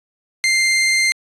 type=tone; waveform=sawtooth; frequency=2094 Hz; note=C7; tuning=1 cent sharp; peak=-10 dBFS; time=0.44-1.12 s; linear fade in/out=0 ms; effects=resampled to 22050 Hz